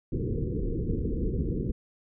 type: low-pass noise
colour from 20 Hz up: pink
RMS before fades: -29 dBFS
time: 0.12-1.72 s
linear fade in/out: 10 ms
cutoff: 480 Hz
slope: 96 dB/octave
effects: none